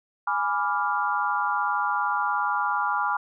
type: chord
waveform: sine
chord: G# diminished seventh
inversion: none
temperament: equal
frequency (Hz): 830.6 / 987.8 / 1174.7 / 1396.9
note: G#5 / B5 / D6 / F6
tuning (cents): 0 / 0 / 0 / 0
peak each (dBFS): -28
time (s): 0.27-3.17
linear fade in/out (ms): 5
effects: none